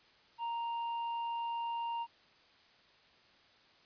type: tone with hard clipping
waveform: triangle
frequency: 932 Hz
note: A#5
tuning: 1 cent flat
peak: -36 dBFS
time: 0.38-2.07 s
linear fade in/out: 50 ms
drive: 8 dB
effects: white hiss -64 dBFS RMS until 3.85 s + resampled to 11025 Hz